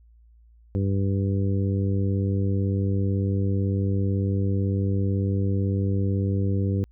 harmonic tone, 98 Hz, G2, in tune, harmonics 1 / 2 / 3 / 4 / 5, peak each -22 / -28 / -32 / -34 / -36 dBFS, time 0.75-6.84 s, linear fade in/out 0 ms, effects added 57 Hz sine -51 dBFS peak until 6.91 s

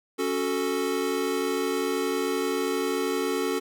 square chord, F# minor, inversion second, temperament equal, 277.2 / 370 / 440 Hz, C#4 / F#4 / A4, 0 / 0 / 0 cents, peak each -31 / -30 / -29 dBFS, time 0.18-3.6 s, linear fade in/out 20 ms, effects none

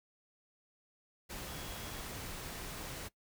sine tone in noise, 3321 Hz, G#7, 1 cent flat, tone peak -55 dBFS, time 1.47-2.01 s, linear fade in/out 20 ms, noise pink, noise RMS -44 dBFS, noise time 1.29-3.09 s, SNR -14 dB, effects noise-tail reverb RT60 0.1 s tail -19 dB re dry

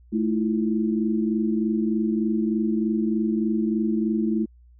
sine tone cluster, 217.5 / 320 / 343.3 Hz, A3 / D#4 / F4, -20 / +49 / -30 cents, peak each -22 / -27 / -28 dBFS, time 0.12-4.46 s, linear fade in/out 20 ms, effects added 60 Hz sine -49 dBFS peak until 4.79 s

